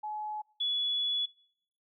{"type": "tone pair in turn", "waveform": "sine", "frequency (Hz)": [850, 3407], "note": ["G#5", "G#7"], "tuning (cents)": [40, 44], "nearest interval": "2 octaves", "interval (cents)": 2404, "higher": "second", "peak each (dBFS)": [-34, -28], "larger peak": "second", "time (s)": [[0.03, 0.42], [0.6, 1.26]], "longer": "second", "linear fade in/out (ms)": 10, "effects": ["noise-tail reverb RT60 0.7 s tail -25 dB re dry"]}